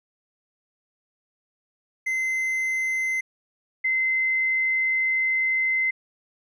triangle / sine tone pair in turn, 2063 / 2063 Hz, C7 / C7, -25 / -25 cents, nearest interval unison, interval 0 cents, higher neither, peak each -21 / -20 dBFS, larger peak second, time 2.06-3.21 / 3.84-5.91 s, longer second, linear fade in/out 10 ms, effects none

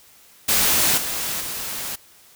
white noise with level steps, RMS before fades -18 / -26 / -29 dBFS, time 0.48-1.96 s, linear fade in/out 10 ms, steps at 0.97 / 1.4 s, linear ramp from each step 10 ms, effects white hiss -51 dBFS RMS until 2.35 s

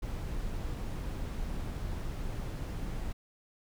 brown noise, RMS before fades -36 dBFS, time 0.02-3.13 s, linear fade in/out 10 ms, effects none

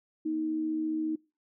sine tone pair together, 239 / 313.6 Hz, A#3 / D#4, +43 / +14 cents, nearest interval perfect fourth, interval 471 cents, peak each -40 / -28 dBFS, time 0.25-1.16 s, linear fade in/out 10 ms, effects noise-tail reverb RT60 0.3 s tail -24 dB re dry

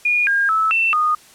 sine tone with pitch steps, 2439 / 1616 / 1305 / 2683 / 1232 Hz, D#7 / G#6 / E6 / E7 / D#6, -35 / -48 / -18 / +30 / -17 cents, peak -14 dBFS, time 0.05-1.15 s, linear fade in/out 5 ms, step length 220 ms, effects white hiss -47 dBFS RMS until 1.34 s + low-pass 11000 Hz 12 dB/octave

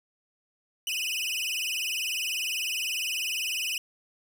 sawtooth tone with vibrato, 2749 Hz, F7, 28 cents flat, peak -25 dBFS, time 0.87-3.78 s, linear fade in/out 2 ms, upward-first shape sine, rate 20 Hz, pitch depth 180 cents each way, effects 9-bit

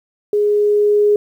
sine tone with level ramp, 415.3 Hz, G#4, in tune, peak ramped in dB -12 to -9 dBFS, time 0.33-1.16 s, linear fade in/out 2 ms, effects 8-bit

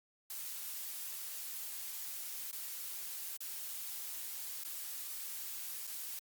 blue noise with dropouts, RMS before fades -43 dBFS, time 0.3-6.19 s, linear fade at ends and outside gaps 2 ms, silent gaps 2.513-2.528 / 3.368-3.405 / 4.637-4.648 / 5.87-5.874 s, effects Opus 48 kbps

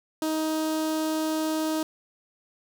sawtooth tone with notch filter, 314.1 Hz, D#4, 16 cents sharp, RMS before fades -27 dBFS, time 0.22-1.83 s, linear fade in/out 2 ms, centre 2100 Hz, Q 1.3, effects none

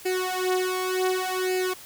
sawtooth tone with flanger, 370 Hz, F#4, in tune, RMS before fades -26 dBFS, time 0.05-1.74 s, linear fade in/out 10 ms, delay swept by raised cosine 0.42 to 3.62 ms, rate 0.67 Hz, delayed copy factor +0.95, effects white hiss -45 dBFS RMS until 1.85 s

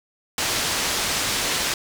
white low-pass noise, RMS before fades -24 dBFS, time 0.38-1.74 s, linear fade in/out 2 ms, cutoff 6600 Hz, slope 12 dB/octave, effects none

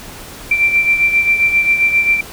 sine beating tone pair, 2349 / 2356.5 Hz, D7 / D7, 0 / +5 cents, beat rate 7.5 Hz, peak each -11 / -18 dBFS, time 0.51-2.21 s, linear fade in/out 5 ms, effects pink hiss -33 dBFS RMS until 2.32 s

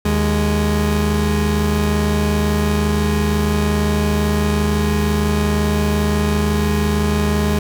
30% pulse tone pair together, 77.78 / 207.6 Hz, D#2 / G#3, 0 / 0 cents, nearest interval octave + perfect fourth, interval 1700 cents, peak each -15 dBFS, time 0.05-7.59 s, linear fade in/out 5 ms, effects none

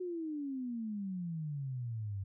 sine exponential sweep, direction down, 370 to 94.9 Hz, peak -36 dBFS, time 0-2.24 s, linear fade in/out 10 ms, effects none

